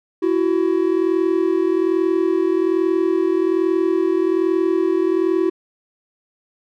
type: tone pair together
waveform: triangle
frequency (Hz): 333.6 / 374.8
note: E4 / F#4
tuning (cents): +21 / +22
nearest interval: major second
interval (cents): 201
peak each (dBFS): -16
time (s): 0.22-5.5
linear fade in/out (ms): 10
effects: none